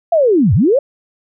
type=linear two-way sweep; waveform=sine; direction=down then up; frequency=698 to 80 to 586 Hz; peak=-8 dBFS; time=0.12-0.79 s; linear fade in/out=5 ms; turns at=0.54 s; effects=none